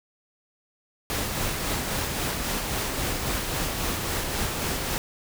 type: noise with tremolo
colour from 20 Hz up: pink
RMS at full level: -27 dBFS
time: 1.1-4.98 s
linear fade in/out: 0 ms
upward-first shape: sine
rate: 3.7 Hz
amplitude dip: 30%
effects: none

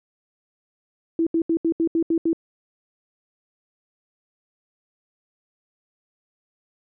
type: tone bursts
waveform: sine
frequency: 329.6 Hz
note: E4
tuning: in tune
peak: -17 dBFS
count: 8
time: 1.19-2.331 s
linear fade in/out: 2 ms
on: 77 ms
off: 75 ms
effects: none

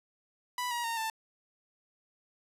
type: tone with pitch steps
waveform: sawtooth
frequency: 987.8 / 953.6 / 920.6 / 888.7 Hz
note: B5 / A#5 / A#5 / A5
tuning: 0 / +39 / -22 / +17 cents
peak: -28 dBFS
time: 0.58-1.1 s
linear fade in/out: 2 ms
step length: 130 ms
effects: resampled to 32000 Hz

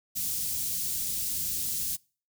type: band-stop noise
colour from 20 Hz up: white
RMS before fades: -31 dBFS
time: 0.15-1.97 s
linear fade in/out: 20 ms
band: 180 to 5400 Hz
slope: 12 dB/octave
effects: noise-tail reverb RT60 0.4 s tail -26 dB re dry

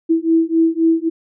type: beating tone pair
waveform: sine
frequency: 325.5 / 329.3 Hz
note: E4 / E4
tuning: -22 / -2 cents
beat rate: 3.8 Hz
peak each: -15 dBFS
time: 0.09-1.1 s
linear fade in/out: 20 ms
effects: none

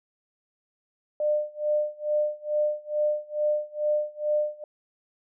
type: tone with tremolo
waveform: sine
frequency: 600 Hz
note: D5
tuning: 37 cents sharp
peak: -20 dBFS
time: 1.2-4.64 s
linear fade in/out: 2 ms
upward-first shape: sine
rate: 2.3 Hz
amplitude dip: 95%
effects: none

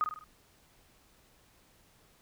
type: tone with echo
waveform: sine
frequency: 1244.5 Hz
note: D#6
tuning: in tune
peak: -25 dBFS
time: 0.01-0.04 s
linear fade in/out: 0 ms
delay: 50 ms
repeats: 4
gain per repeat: -6 dB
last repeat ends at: 0.24 s
effects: pink hiss -64 dBFS RMS until 2.21 s

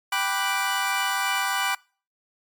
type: chord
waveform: 25% pulse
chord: G major seventh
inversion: none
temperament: equal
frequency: 784 / 987.8 / 1174.7 / 1480 Hz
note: G5 / B5 / D6 / F#6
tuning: 0 / 0 / 0 / 0 cents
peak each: -25 dBFS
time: 0.12-1.75 s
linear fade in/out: 5 ms
effects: noise-tail reverb RT60 0.4 s tail -25 dB re dry + MP3 96 kbps

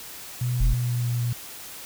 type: tone with pitch glide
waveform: sine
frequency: 123.4 to 119.89 Hz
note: B2 to A#2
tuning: -1 to +49 cents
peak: -22 dBFS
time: 0.41-1.33 s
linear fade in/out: 5 ms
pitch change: -50 cents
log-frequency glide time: 0.61-1.18 s
type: tone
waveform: sine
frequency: 43.76 Hz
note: F1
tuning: 4 cents sharp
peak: -15 dBFS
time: 0.6-0.74 s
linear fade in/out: 10 ms
effects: tanh soft clip ceiling -14 dBFS + white hiss -40 dBFS RMS until 1.85 s

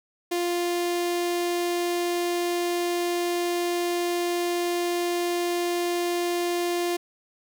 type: tone with notch filter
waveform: sawtooth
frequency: 349.2 Hz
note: F4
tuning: in tune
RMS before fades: -26 dBFS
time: 0.31-6.97 s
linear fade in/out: 10 ms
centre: 1300 Hz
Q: 1.9
effects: none

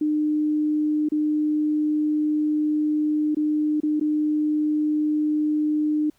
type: tone with dropouts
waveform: sine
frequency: 302.9 Hz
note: D#4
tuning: 46 cents flat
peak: -19 dBFS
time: 0.01-6.1 s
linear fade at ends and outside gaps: 5 ms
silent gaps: 1.088-1.119 / 3.348-3.368 / 3.803-3.832 / 3.998-4.01 s
effects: pink hiss -64 dBFS RMS until 6.18 s

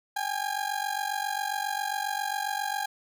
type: ring-modulated tone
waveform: 30% pulse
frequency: 811 Hz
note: G#5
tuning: 41 cents flat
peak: -23 dBFS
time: 0.16-2.86 s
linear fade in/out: 5 ms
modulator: 23.7 Hz
effects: none

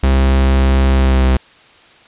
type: tone with pitch glide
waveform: 45% pulse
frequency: 66.5 to 65.13 Hz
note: C2 to C2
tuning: +29 to -7 cents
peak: -9 dBFS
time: 0.03-1.37 s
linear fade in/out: 5 ms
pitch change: -36 cents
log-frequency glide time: 0.91-1.26 s
effects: white hiss -45 dBFS RMS until 2.07 s + resampled to 8000 Hz

